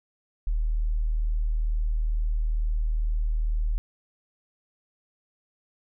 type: tone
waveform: sine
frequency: 38.89 Hz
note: D#1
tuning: in tune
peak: -22 dBFS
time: 0.47-3.78 s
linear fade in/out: 0 ms
effects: none